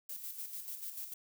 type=noise with tremolo; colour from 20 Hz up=violet; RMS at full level=-42 dBFS; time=0.09-1.14 s; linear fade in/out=5 ms; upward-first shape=square; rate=6.8 Hz; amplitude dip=50%; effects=none